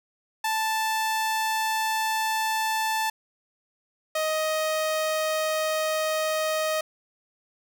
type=tone pair in turn; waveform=sawtooth; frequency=880 / 626.2 Hz; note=A5 / D#5; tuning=0 / +11 cents; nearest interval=tritone; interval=589 cents; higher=first; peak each=-20 dBFS; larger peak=neither; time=0.44-3.1 / 4.15-6.81 s; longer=neither; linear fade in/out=5 ms; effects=none